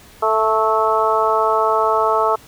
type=harmonic tone with a mistuned harmonic; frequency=220 Hz; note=A3; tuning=in tune; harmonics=2 / 3 / 4 / 5 / 6; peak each=-20 / -20 / -20 / -20 / -20 dBFS; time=0.22-2.36 s; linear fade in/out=10 ms; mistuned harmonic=6; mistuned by=-20 cents; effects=pink hiss -45 dBFS RMS until 2.47 s